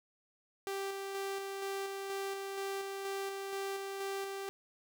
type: tone with tremolo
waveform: sawtooth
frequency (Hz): 392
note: G4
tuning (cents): 0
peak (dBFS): -32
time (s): 0.67-4.49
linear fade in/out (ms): 0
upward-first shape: square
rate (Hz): 2.1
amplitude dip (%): 30
effects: none

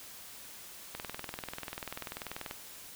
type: click train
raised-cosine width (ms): 0.3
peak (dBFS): -22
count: 33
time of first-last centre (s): 0.95-2.511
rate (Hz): 20.5
effects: white hiss -49 dBFS RMS until 2.95 s

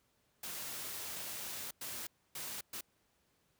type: noise bursts at uneven times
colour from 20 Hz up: white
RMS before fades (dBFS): -43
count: 4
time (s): 0.43-1.71 / 1.81-2.07 / 2.35-2.61 / 2.73-2.81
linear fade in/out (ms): 5
effects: pink hiss -75 dBFS RMS until 3.59 s + high-pass 60 Hz 12 dB/octave

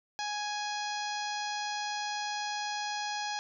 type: harmonic tone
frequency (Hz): 832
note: G#5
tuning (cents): +3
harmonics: 1 / 2 / 3 / 4 / 5 / 6 / 7 / 8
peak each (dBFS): -35 / -40 / -44 / -44 / -43 / -43 / -46 / -50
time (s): 0.19-3.39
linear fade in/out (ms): 0
effects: none

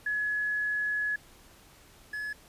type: tone pair in turn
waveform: sine / triangle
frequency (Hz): 1694 / 1702.2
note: G#6 / G#6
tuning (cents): +34 / +42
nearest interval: unison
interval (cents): 8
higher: second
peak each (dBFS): -27 / -31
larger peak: first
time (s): 0.06-1.16 / 2.13-2.33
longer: first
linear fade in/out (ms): 5
effects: pink hiss -56 dBFS RMS until 2.48 s + resampled to 32000 Hz

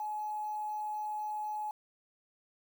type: tone with quantisation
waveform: sine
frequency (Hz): 848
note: G#5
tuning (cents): +36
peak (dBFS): -34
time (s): 0-1.71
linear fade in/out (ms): 2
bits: 9
effects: none

